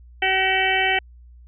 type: harmonic tone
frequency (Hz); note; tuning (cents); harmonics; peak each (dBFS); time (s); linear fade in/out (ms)
380.2; F#4; +47; 1 / 2 / 4 / 5 / 6 / 7 / 8; -28 / -23 / -28 / -23 / -24 / -27 / -26; 0.22-0.99; 5
effects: added 60 Hz sine -43 dBFS peak until 1.47 s